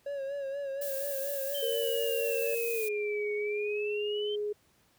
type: tone with vibrato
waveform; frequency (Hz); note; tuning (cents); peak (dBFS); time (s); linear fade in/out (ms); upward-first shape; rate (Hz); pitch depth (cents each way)
triangle; 554.4; C#5; 0; -31; 0.06-2.55; 5; sine; 4.2; 50
type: noise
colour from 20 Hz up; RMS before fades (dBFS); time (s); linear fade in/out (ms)
violet; -38; 0.81-2.89; 10
type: exponential two-way sweep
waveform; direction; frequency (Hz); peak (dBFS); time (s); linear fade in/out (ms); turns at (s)
sine; down then up; 3136 to 2217 to 3136; -37; 1.54-4.36; 10; 3.35
type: tone with pitch glide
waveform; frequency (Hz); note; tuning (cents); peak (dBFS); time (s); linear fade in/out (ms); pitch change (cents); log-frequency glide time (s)
sine; 465 to 416.7; A#4 to G#4; -4 to +6; -30; 1.62-4.53; 10; -190; 2.72-2.91
effects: pink hiss -67 dBFS RMS until 4.98 s + high-pass 60 Hz 12 dB/octave